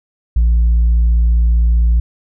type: tone with tanh clipping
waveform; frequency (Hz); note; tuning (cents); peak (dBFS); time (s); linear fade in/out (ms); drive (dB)
sine; 57.6; A#1; -20; -9; 0.36-2; 5; 1
effects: none